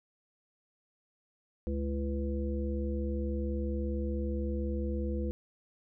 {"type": "harmonic tone with a mistuned harmonic", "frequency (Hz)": 70.9, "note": "C#2", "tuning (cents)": 40, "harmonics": [1, 3, 5, 7], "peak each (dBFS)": [-32, -37, -39, -40], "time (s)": [1.67, 5.31], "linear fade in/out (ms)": 0, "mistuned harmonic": 5, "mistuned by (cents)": -87, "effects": []}